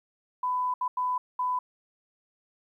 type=tone bursts at uneven times; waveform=sine; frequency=1000 Hz; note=B5; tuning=21 cents sharp; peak=-25 dBFS; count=4; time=0.43-0.74 / 0.81-0.88 / 0.97-1.18 / 1.39-1.59 s; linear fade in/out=5 ms; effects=11-bit